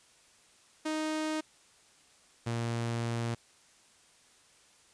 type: tone pair in turn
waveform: sawtooth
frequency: 311.1 / 116.84 Hz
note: D#4 / A#2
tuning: 0 / +4 cents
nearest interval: octave + perfect fourth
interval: 1696 cents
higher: first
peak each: -27 dBFS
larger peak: neither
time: 0.85-1.41 / 2.46-3.35 s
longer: second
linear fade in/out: 10 ms
effects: white hiss -62 dBFS RMS until 4.93 s + resampled to 22050 Hz